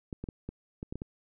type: clicks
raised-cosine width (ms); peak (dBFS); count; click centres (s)
3; -24; 8; 0.128 / 0.24 / 0.288 / 0.49 / 0.829 / 0.925 / 0.956 / 1.019
effects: none